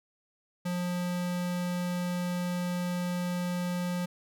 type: tone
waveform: square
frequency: 177.7 Hz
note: F3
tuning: 30 cents sharp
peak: -30 dBFS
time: 0.65-4.06 s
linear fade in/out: 10 ms
effects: none